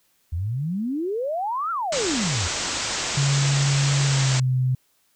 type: exponential two-way sweep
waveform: sine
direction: up then down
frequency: 78 to 1396.9 to 78 Hz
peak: -23 dBFS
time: 0.32-2.48 s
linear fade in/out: 10 ms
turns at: 1.71 s
type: low-pass noise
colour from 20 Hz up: white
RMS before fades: -27 dBFS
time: 1.92-4.4 s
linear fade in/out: 5 ms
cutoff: 8000 Hz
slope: 96 dB/octave
type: tone with pitch glide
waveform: sine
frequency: 139.9 to 128.29 Hz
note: C#3 to C3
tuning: +16 to -34 cents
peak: -18 dBFS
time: 3.17-4.75 s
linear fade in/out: 5 ms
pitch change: -150 cents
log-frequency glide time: 4.04-4.44 s
effects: white hiss -65 dBFS RMS until 5.15 s